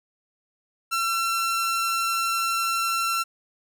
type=tone; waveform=sawtooth; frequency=1352 Hz; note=E6; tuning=43 cents sharp; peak=-19 dBFS; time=0.91-3.24 s; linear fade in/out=20 ms; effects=none